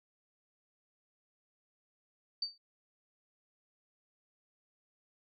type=tone with exponential decay; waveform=sine; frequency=4601 Hz; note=D8; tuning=36 cents flat; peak=-29 dBFS; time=2.42-2.58 s; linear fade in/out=5 ms; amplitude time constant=33 ms; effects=none